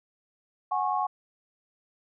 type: chord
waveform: sine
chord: F# suspended second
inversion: none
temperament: equal with one note detuned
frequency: 740 / 830.6 / 1094.7 Hz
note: F#5 / G#5 / C#6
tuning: 0 / 0 / -22 cents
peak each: -29 dBFS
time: 0.71-1.07 s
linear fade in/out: 10 ms
effects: none